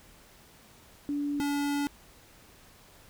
sine / square tone pair in turn, 288.5 / 286.3 Hz, D4 / D4, -31 / -44 cents, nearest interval unison, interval 13 cents, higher first, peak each -28 dBFS, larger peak neither, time 1.09-1.4 / 1.4-1.87 s, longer second, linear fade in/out 0 ms, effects pink hiss -56 dBFS RMS until 3.09 s

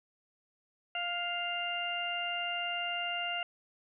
harmonic tone with a mistuned harmonic, 698.5 Hz, F5, in tune, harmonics 1 / 2 / 3 / 4, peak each -38 / -40 / -41 / -35 dBFS, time 0.95-3.43 s, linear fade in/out 2 ms, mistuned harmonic 2, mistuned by +17 cents, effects none

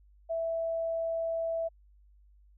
sine tone, 659.3 Hz, E5, in tune, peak -29 dBFS, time 0.29-1.69 s, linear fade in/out 20 ms, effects added 50 Hz sine -57 dBFS peak until 2.57 s

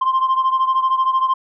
sine beating tone pair, 1046.5 / 1059.5 Hz, C6 / C6, 0 / +21 cents, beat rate 13 Hz, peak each -14 / -18 dBFS, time 0.01-1.34 s, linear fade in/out 10 ms, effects tanh soft clip ceiling -11 dBFS

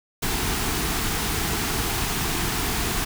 pink band-stop noise, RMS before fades -25 dBFS, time 0.22-3.05 s, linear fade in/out 10 ms, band 470 to 660 Hz, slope 96 dB/octave, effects none

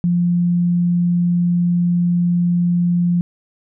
sine tone, 174.61 Hz, F3, in tune, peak -13 dBFS, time 0.04-3.21 s, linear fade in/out 0 ms, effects none

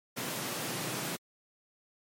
pink high-pass noise, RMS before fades -36 dBFS, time 0.16-1.17 s, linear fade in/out 20 ms, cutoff 120 Hz, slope 48 dB/octave, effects MP3 64 kbps

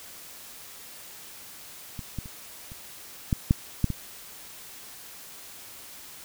clicks, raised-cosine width 5 ms, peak -23 / -19 / -29 / -30 / -10 / -6 / -9 / -16 dBFS, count 8, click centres 1.992 / 2.187 / 2.258 / 2.719 / 3.328 / 3.509 / 3.843 / 3.903 s, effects white hiss -45 dBFS RMS until 6.24 s

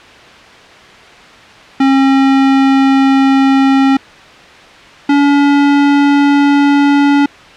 square tone pair in turn, 270 / 284.5 Hz, C#4 / C#4, -45 / +45 cents, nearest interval minor second, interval 90 cents, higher second, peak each -7 dBFS, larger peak neither, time 1.8-3.97 / 5.09-7.26 s, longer neither, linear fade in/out 5 ms, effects white hiss -36 dBFS RMS until 7.56 s + low-pass 3000 Hz 12 dB/octave

